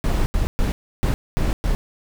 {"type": "noise bursts at uneven times", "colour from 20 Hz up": "brown", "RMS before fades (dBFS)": -19, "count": 6, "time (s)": [[0.04, 0.26], [0.34, 0.47], [0.59, 0.72], [1.03, 1.14], [1.37, 1.53], [1.64, 1.75]], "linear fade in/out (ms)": 0, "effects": []}